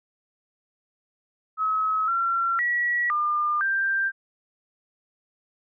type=tone with pitch steps; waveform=sine; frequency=1283 / 1363 / 1928 / 1203 / 1579 Hz; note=E6 / F6 / B6 / D6 / G6; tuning=-47 / -43 / -42 / +41 / +12 cents; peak=-21 dBFS; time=1.57-4.12 s; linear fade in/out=50 ms; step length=510 ms; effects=none